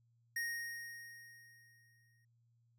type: tone with exponential decay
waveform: square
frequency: 1864.7 Hz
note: A#6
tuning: in tune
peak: -36 dBFS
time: 0.36-2.25 s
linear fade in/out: 5 ms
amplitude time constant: 410 ms
effects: added 117 Hz sine -70 dBFS peak until 2.78 s